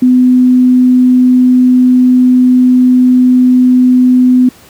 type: tone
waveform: sine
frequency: 252 Hz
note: B3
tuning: 35 cents sharp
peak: -3 dBFS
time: 0.02-4.49 s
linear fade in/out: 5 ms
effects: pink hiss -39 dBFS RMS until 4.69 s + high-pass 80 Hz 12 dB/octave